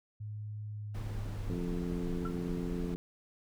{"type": "tone with pitch glide", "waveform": "sine", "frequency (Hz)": [105.7, 103.23], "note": ["G#2", "G#2"], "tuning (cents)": [31, -10], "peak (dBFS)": -38, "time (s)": [0.2, 1.55], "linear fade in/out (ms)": 10, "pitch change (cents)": -41, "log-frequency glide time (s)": [0.67, 1.19]}
{"type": "noise", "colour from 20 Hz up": "brown", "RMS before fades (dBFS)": -40, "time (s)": [0.94, 2.95], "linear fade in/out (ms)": 10}
{"type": "harmonic tone", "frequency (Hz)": 87.6, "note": "F2", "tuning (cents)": 6, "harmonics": [2, 3, 4, 5], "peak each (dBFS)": [-36, -40, -42, -44], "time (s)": [1.5, 2.96], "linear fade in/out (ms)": 0}
{"type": "tone with exponential decay", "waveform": "sine", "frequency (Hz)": 1353, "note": "E6", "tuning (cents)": 45, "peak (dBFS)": -36, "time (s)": [2.25, 2.35], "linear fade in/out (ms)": 5, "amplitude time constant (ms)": 21}
{"effects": []}